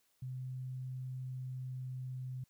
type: tone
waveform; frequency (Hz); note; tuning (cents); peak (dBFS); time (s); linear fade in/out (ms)
sine; 128.6; C3; -30; -39; 0.22-2.44; 5
effects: white hiss -75 dBFS RMS until 2.49 s